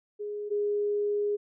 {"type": "tone pair in turn", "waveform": "sine", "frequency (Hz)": [415.3, 412.7], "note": ["G#4", "G#4"], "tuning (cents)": [0, -11], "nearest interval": "unison", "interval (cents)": 11, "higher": "first", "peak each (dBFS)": [-32, -25], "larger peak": "second", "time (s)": [[0.19, 0.5], [0.5, 1.37]], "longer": "second", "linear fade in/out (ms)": 20, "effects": []}